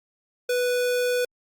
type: tone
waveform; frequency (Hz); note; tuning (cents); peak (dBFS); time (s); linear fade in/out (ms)
square; 493.6; B4; -1; -22; 0.49-1.25; 5
effects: Opus 48 kbps